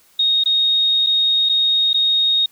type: tone with dropouts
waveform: sine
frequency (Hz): 3729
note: A#7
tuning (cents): 0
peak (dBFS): -13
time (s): 0.19-2.46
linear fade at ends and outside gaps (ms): 5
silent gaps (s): 0.438-0.458 / 1.064-1.068 / 1.49-1.494 / 1.932-1.942
effects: white hiss -54 dBFS RMS until 2.51 s